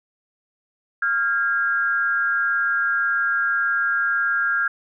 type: tone pair together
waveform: sine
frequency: 1389.8 / 1628 Hz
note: F6 / G#6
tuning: -9 / -35 cents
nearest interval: minor third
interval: 274 cents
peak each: -21 dBFS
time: 1.02-4.68 s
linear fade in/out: 5 ms
effects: none